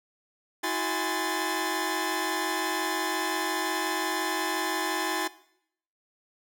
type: tone cluster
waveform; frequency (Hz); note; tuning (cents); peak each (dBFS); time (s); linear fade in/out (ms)
sawtooth; 321.6 / 367.3 / 824 / 1027 / 1759; E4 / F#4 / G#5 / C6 / A6; -43 / -13 / -14 / -33 / -1; -30; 0.63-5.28; 10
effects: noise-tail reverb RT60 0.7 s tail -18 dB re dry